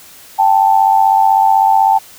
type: tone pair together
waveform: sine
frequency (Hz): 784 / 880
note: G5 / A5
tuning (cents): 0 / 0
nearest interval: major second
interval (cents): 200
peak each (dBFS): -10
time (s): 0.38-1.99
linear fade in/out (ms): 20
effects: white hiss -39 dBFS RMS until 2.18 s